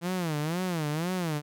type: tone with vibrato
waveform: sawtooth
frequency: 165.7 Hz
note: E3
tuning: 9 cents sharp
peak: -24 dBFS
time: 0.01-1.42 s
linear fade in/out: 50 ms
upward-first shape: sine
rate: 2 Hz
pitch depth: 200 cents each way
effects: none